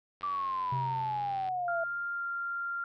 click train, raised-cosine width 0.3 ms, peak -32 dBFS, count 120, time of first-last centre 0.21-1.487 s, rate 93.2 Hz
sine exponential sweep, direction down, 1174.7 to 659.3 Hz, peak -30 dBFS, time 0.23-1.84 s, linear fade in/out 5 ms
triangle tone with exponential decay, 130.81 Hz, C3, in tune, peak -29 dBFS, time 0.72-2.06 s, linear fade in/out 5 ms, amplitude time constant 290 ms
sine tone with pitch glide, 1396.9 to 1388.9 Hz, F6 to F6, 0 to -10 cents, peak -32 dBFS, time 1.68-2.84 s, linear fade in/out 2 ms, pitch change -10 cents, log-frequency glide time 2.14-2.23 s
effects none

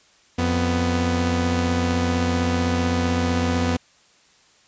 sawtooth tone pair together, 88 / 248.3 Hz, F2 / B3, +14 / +9 cents, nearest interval octave + tritone, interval 1795 cents, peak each -18 dBFS, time 0.38-3.77 s, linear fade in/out 10 ms, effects white hiss -56 dBFS RMS until 4.67 s + resampled to 16000 Hz

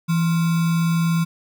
sine tone with sample-and-hold, 166.7 Hz, E3, 20 cents sharp, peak -16 dBFS, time 0.08-1.25 s, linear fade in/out 20 ms, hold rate 1225 Hz, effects none

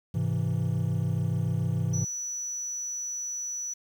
triangle chord, Ab augmented, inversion none, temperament equal, 103.83 / 130.81 / 164.81 Hz, Ab2 / C3 / E3, 0 / 0 / 0 cents, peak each -27 dBFS, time 0.14-2.05 s, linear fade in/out 10 ms
sine tone, 5920 Hz, F#8, in tune, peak -31 dBFS, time 1.93-3.74 s, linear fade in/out 10 ms
effects tanh soft clip ceiling -15 dBFS + 9-bit

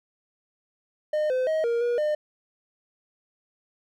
triangle tone with pitch steps, 609 / 512 / 631 / 468.8 / 479.4 / 604 Hz, D#5 / C5 / D#5 / A#4 / A#4 / D5, -37 / -38 / +24 / +10 / +48 / +48 cents, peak -20 dBFS, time 1.13-2.15 s, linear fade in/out 5 ms, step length 170 ms, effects none

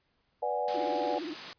sine chord, G# half-diminished seventh, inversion first, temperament equal, 493.9 / 587.3 / 740 / 830.6 Hz, B4 / D5 / F#5 / G#5, 0 / 0 / 0 / 0 cents, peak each -34 dBFS, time 0.42-1.19 s, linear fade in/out 10 ms
white high-pass noise, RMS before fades -40 dBFS, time 0.68-1.53 s, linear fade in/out 0 ms, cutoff 130 Hz, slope 24 dB/octave
sine tone with vibrato, 325.2 Hz, E4, 23 cents flat, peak -35 dBFS, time 0.74-1.34 s, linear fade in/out 10 ms, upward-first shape sine, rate 17 Hz, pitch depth 180 cents each way
effects pink hiss -74 dBFS RMS until 1.58 s + resampled to 11025 Hz

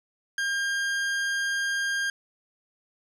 40% pulse tone, 1606 Hz, G6, 41 cents sharp, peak -24 dBFS, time 0.38-2.1 s, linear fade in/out 2 ms, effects low-pass 8000 Hz 12 dB/octave + 10-bit

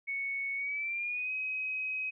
sine tone with pitch glide, 2217 to 2532 Hz, C#7 to D#7, 0 to +30 cents, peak -32 dBFS, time 0.07-2.11 s, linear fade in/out 20 ms, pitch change +230 cents, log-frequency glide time 0.56-1.32 s, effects none

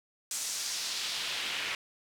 pink noise with band-pass filter sweep, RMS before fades -35 dBFS, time 0.31-1.75 s, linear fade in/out 2 ms, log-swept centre 7600 to 2400 Hz, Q 1.5, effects none

